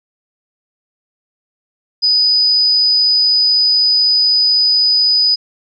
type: tone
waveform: sine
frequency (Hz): 4978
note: D#8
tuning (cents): 0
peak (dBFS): -9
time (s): 2.02-5.36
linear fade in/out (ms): 20
effects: none